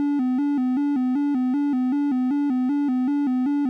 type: tone with vibrato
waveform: triangle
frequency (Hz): 270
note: C#4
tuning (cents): -45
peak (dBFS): -17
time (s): 0-3.69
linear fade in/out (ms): 0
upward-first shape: square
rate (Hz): 2.6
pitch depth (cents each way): 110
effects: none